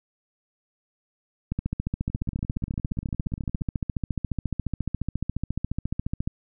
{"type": "two click trains", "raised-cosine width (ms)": 5, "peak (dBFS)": [-14, -24], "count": [69, 27], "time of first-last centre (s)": [[1.52, 6.275], [2.1, 3.612]], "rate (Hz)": [14.3, 17.2], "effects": []}